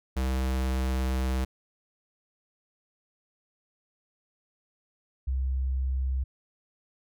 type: tone pair in turn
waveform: square / sine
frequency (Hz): 64.9 / 65.43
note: C2 / C2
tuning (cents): -13 / +1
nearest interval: unison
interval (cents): 14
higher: second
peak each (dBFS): -26 / -25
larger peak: second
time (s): 0.16-1.45 / 5.27-6.24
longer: first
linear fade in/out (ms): 10
effects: none